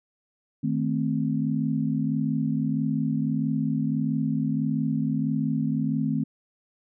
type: chord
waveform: sine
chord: A diminished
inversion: second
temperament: equal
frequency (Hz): 155.56 / 220 / 261.6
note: Eb3 / A3 / C4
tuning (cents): 0 / 0 / 0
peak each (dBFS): -27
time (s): 0.63-6.24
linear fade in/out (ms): 10
effects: none